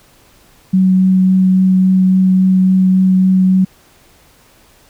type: tone with vibrato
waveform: sine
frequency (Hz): 187.1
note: F#3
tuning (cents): +20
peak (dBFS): -7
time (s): 0.73-3.65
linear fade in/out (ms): 10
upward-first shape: triangle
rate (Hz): 3.6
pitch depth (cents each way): 9
effects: pink hiss -48 dBFS RMS until 4.89 s